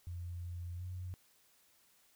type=tone with pitch glide; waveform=sine; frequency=87.31 to 90.97 Hz; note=F2 to F#2; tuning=0 to -29 cents; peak=-40 dBFS; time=0.07-1.14 s; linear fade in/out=0 ms; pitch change=+71 cents; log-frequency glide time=0.75-0.85 s; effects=white hiss -69 dBFS RMS until 2.15 s